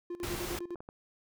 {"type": "tone with tremolo", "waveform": "triangle", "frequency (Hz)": 349.2, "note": "F4", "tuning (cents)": 0, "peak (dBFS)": -33, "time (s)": [0.1, 0.75], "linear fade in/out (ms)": 5, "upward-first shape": "square", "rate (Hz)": 9.9, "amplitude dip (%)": 80}
{"type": "noise", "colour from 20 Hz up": "pink", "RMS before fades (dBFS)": -38, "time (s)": [0.23, 0.59], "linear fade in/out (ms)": 2}
{"type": "clicks", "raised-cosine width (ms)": 1, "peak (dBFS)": -31, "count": 4, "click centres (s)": [0.568, 0.757, 0.805, 0.889]}
{"effects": []}